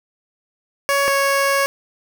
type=tone pair in turn; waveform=15% pulse; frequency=559 / 553.5 Hz; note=C#5 / C#5; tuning=+14 / -3 cents; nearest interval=unison; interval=17 cents; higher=first; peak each=-9 / -9 dBFS; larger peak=neither; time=0.89-1.08 / 1.08-1.66 s; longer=second; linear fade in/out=0 ms; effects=none